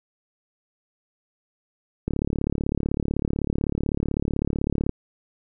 click train, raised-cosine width 3 ms, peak -11 dBFS, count 102, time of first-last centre 2.08-4.893 s, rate 35.9 Hz, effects none

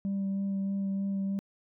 sine tone with vibrato, 196 Hz, G3, in tune, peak -26 dBFS, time 0.05-1.39 s, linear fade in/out 0 ms, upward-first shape sine, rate 3.2 Hz, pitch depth 12 cents each way, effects tanh soft clip ceiling -27 dBFS

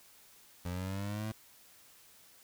25% pulse linear sweep, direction up, 87 to 110.6 Hz, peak -32 dBFS, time 0.65-1.32 s, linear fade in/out 5 ms, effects white hiss -60 dBFS RMS until 2.43 s

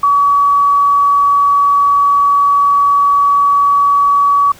sine tone, 1136 Hz, C#6, 42 cents sharp, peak -7 dBFS, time 0.03-4.52 s, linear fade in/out 5 ms, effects pink hiss -40 dBFS RMS until 4.59 s

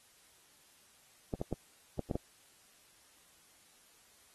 clicks, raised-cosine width 2 ms, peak -21 dBFS, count 6, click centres 1.338 / 1.415 / 1.527 / 1.993 / 2.112 / 2.155 s, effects white hiss -64 dBFS RMS until 4.34 s + AAC 32 kbps

